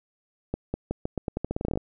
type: accelerating click train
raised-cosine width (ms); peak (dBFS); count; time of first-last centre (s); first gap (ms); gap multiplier
2; -14; 17; 0.54-1.774; 200; 0.85
effects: none